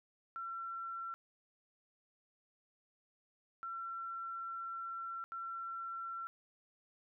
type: tone bursts at uneven times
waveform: sine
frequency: 1354 Hz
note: E6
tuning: 46 cents sharp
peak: -40 dBFS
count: 3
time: 0.36-1.14 / 3.63-5.24 / 5.32-6.27 s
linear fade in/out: 0 ms
effects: none